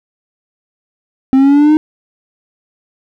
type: linear sweep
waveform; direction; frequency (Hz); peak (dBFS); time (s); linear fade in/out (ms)
triangle; up; 261.6 to 311.1; -3; 1.33-1.77; 0
effects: none